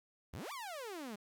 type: exponential two-way sweep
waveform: sawtooth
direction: up then down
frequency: 59.7 to 1201 to 196.4 Hz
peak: -39 dBFS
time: 0.33-1.16 s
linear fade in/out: 10 ms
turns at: 0.52 s
effects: 12-bit